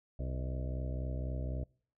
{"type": "harmonic tone with a mistuned harmonic", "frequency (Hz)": 63.9, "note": "C2", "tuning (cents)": -40, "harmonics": [1, 2, 3, 4, 5, 6, 7, 8, 9, 10], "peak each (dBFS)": [-36, -40, -52, -48, -51, -56, -54, -53, -51, -52], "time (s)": [0.19, 1.64], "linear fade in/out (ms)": 5, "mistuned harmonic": 9, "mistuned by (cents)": 48, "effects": ["noise-tail reverb RT60 0.5 s tail -25 dB re dry"]}